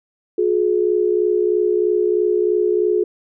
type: tone pair together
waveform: sine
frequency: 360.1 / 423.2 Hz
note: F#4 / G#4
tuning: -47 / +33 cents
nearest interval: minor third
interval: 280 cents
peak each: -17 dBFS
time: 0.38-3.04 s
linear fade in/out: 5 ms
effects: none